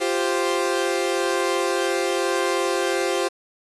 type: chord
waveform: sawtooth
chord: F suspended second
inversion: none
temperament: equal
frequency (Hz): 349.2 / 392 / 523.3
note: F4 / G4 / C5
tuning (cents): 0 / 0 / 0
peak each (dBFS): -21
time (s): 0-3.29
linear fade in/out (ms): 20
effects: resampled to 24000 Hz + 7-bit